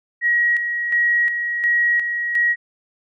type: tone with tremolo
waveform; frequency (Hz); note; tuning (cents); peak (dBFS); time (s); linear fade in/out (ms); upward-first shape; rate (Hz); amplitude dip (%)
sine; 1902; A#6; +34; -14; 0.21-2.56; 50; square; 1.4; 50
effects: none